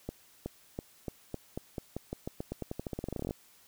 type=accelerating click train; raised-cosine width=2 ms; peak=-22 dBFS; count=28; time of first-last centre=0.09-3.309 s; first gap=370 ms; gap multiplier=0.89; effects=white hiss -61 dBFS RMS until 3.67 s